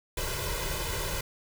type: noise with comb filter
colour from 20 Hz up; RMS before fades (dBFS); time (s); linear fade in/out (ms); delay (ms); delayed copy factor
pink; -32; 0.17-1.21; 5; 2; +1
effects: none